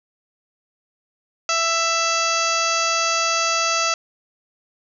harmonic tone, 663 Hz, E5, 10 cents sharp, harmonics 1 / 2 / 3 / 4 / 5 / 6 / 7 / 8 / 9 / 10, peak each -27 / -22 / -31 / -25 / -32 / -33 / -27 / -32 / -27 / -30 dBFS, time 1.49-3.94 s, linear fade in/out 2 ms, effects none

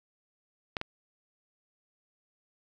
clicks, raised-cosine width 0.3 ms, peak -15 / -17 dBFS, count 2, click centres 0.768 / 0.814 s, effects none

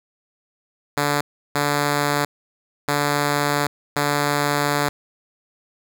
5% pulse tone bursts at uneven times, 145.2 Hz, D3, 19 cents flat, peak -7 dBFS, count 4, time 0.97-1.21 / 1.55-2.25 / 2.88-3.67 / 3.96-4.89 s, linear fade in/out 5 ms, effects none

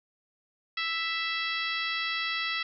harmonic tone, 660 Hz, E5, 2 cents sharp, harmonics 2 / 3 / 4 / 5 / 6 / 7 / 8, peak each -36 / -33 / -35 / -36 / -38 / -41 / -43 dBFS, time 0.77-2.63 s, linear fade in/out 5 ms, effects none

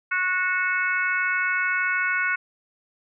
harmonic tone with a mistuned harmonic, 366.8 Hz, F#4, 15 cents flat, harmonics 3 / 4 / 5 / 6 / 7, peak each -31 / -23 / -33 / -27 / -34 dBFS, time 0.11-2.36 s, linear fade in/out 10 ms, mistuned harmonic 7, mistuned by +26 cents, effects none

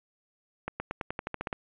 accelerating click train, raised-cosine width 0.5 ms, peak -17 dBFS, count 11, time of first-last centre 0.68-1.528 s, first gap 120 ms, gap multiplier 0.92, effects resampled to 8000 Hz + 8-bit

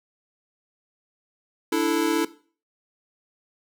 square chord, D suspended second, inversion none, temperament equal, 293.7 / 329.6 / 440 Hz, D4 / E4 / A4, 0 / 0 / 0 cents, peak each -26 / -24 / -27 dBFS, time 1.72-2.25 s, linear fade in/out 5 ms, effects noise-tail reverb RT60 0.4 s tail -17 dB re dry

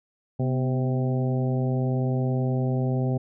harmonic tone with a mistuned harmonic, 130 Hz, C3, 11 cents flat, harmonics 1 / 2 / 3 / 4 / 5 / 6, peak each -23 / -29 / -33 / -35 / -37 / -39 dBFS, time 0.39-3.18 s, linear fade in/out 10 ms, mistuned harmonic 2, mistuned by -62 cents, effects none

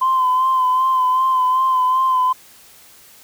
sine tone with vibrato, 1030 Hz, C6, 28 cents flat, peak -12 dBFS, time 0.01-2.33 s, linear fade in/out 10 ms, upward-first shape sine, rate 2.6 Hz, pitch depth 34 cents each way, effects tanh soft clip ceiling -9 dBFS + white hiss -46 dBFS RMS until 3.23 s

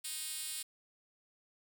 5% pulse tone with high-pass filter, 311.1 Hz, D#4, in tune, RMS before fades -41 dBFS, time 0.04-0.63 s, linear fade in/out 10 ms, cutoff 6100 Hz, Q 0.9, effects none

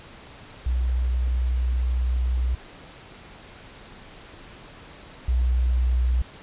sine tone pair in turn, 62.1 / 61.86 Hz, B1 / B1, +10 / +3 cents, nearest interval unison, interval 7 cents, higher first, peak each -20 / -18 dBFS, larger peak second, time 0.66-2.55 / 5.28-6.22 s, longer first, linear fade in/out 5 ms, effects pink hiss -45 dBFS RMS until 6.42 s + resampled to 8000 Hz

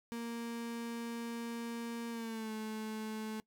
35% pulse tone with pitch glide, 233.1 to 217.5 Hz, A#3 to A3, 0 to -20 cents, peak -37 dBFS, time 0.12-3.4 s, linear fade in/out 0 ms, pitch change -120 cents, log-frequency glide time 2.1-2.52 s, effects noise-tail reverb RT60 0.1 s tail -21 dB re dry

